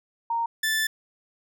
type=tone pair in turn; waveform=sine / sawtooth; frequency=927 / 1757 Hz; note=A#5 / A6; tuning=-10 / -3 cents; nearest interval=major seventh; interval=1107 cents; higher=second; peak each=-23 / -19 dBFS; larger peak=second; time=0.3-0.46 / 0.63-0.87 s; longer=second; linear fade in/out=5 ms; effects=none